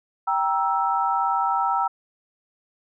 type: chord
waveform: sine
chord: E diminished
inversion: first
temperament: equal with one note detuned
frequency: 784 / 942.1 / 1318.5 Hz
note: G5 / Bb5 / E6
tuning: 0 / +18 / 0 cents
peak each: -24 dBFS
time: 0.27-1.88 s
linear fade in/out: 10 ms
effects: none